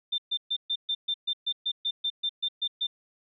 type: tone bursts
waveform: sine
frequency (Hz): 3583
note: A7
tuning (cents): +31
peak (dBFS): -25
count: 15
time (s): 0.12-2.87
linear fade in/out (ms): 10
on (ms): 62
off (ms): 130
effects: none